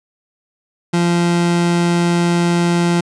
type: tone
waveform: 30% pulse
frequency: 172.6 Hz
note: F3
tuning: 20 cents flat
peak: -10 dBFS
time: 0.93-3.01 s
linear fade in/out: 10 ms
effects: resampled to 22050 Hz